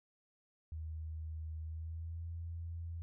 sine tone with pitch glide, 79.2 to 83.86 Hz, D#2 to E2, +31 to +30 cents, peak -40 dBFS, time 0.72-3.02 s, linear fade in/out 0 ms, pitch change +99 cents, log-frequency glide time 1.62-2.26 s, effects none

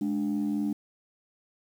sine tone pair together, 210 / 294.1 Hz, G#3 / D4, +19 / +3 cents, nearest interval tritone, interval 584 cents, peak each -27 dBFS, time 0.01-0.73 s, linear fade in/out 5 ms, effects tanh soft clip ceiling -22 dBFS + 9-bit

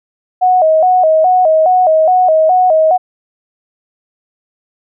sine tone with vibrato, 682 Hz, F5, 41 cents flat, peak -6 dBFS, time 0.41-2.98 s, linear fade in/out 20 ms, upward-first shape square, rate 2.4 Hz, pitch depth 130 cents each way, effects none

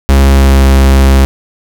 45% pulse tone with pitch glide, 68.2 to 67.22 Hz, C#2 to C2, -28 to +47 cents, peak -3 dBFS, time 0.09-1.25 s, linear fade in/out 0 ms, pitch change -25 cents, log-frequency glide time 0.21-0.66 s, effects none

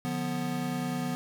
square chord, B diminished, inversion first, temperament just, 148.16 / 177.8 / 246.9 Hz, D3 / F3 / B3, +16 / +31 / 0 cents, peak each -37 / -36 / -33 dBFS, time 0.05-1.15 s, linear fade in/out 0 ms, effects none

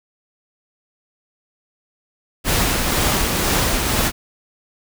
pink noise with tremolo, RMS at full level -17 dBFS, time 2.44-4.12 s, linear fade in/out 50 ms, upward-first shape triangle, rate 2 Hz, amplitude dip 35%, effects none

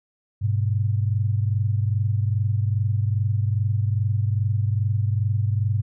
sine tone pair together, 101.8 / 124.25 Hz, G#2 / B2, -34 / +11 cents, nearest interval minor third, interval 345 cents, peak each -20 / -25 dBFS, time 0.41-5.82 s, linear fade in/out 20 ms, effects none

